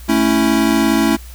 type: chord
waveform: square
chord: A major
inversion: none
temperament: equal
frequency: 220 / 277.2 / 329.6 Hz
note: A3 / C#4 / E4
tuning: 0 / 0 / 0 cents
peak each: -17 dBFS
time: 0.08-1.17 s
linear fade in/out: 20 ms
effects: added 60 Hz sine -32 dBFS peak until 1.34 s + white hiss -42 dBFS RMS until 1.34 s